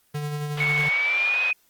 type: tone with tremolo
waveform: square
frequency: 147.9 Hz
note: D3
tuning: 13 cents sharp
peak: -26 dBFS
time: 0.14-0.89 s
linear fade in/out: 10 ms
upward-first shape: sine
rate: 11 Hz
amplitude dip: 35%
type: band-pass noise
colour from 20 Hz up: white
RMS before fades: -34 dBFS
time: 0.57-1.51 s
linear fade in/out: 5 ms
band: 510 to 3300 Hz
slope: 24 dB/octave
type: tone with pitch glide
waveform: sine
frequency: 2217 to 2503 Hz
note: C#7 to D#7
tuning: 0 to +10 cents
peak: -20 dBFS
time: 0.6-1.53 s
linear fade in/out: 5 ms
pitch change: +210 cents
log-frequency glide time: 0.89-1.4 s
effects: white hiss -63 dBFS RMS until 1.69 s + Opus 24 kbps